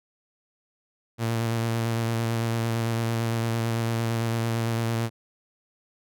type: tone with vibrato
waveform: sawtooth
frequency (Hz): 114.9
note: A#2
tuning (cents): -25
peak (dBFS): -20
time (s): 1.18-5.1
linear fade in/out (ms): 50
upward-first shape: square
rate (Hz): 8.9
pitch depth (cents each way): 17
effects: none